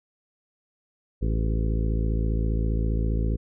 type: harmonic tone with a mistuned harmonic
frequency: 55 Hz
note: A1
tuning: in tune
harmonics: 1 / 2 / 3 / 4 / 5 / 6 / 7 / 8 / 9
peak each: -23 / -29 / -33 / -35 / -37 / -39 / -40 / -41 / -42 dBFS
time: 1.21-3.37 s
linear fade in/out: 20 ms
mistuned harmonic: 8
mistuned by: -61 cents
effects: none